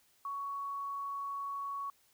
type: tone with quantisation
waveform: sine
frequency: 1117 Hz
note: C#6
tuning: 13 cents sharp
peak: -36 dBFS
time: 0.25-1.9 s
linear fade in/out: 2 ms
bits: 11
effects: white hiss -69 dBFS RMS until 2.13 s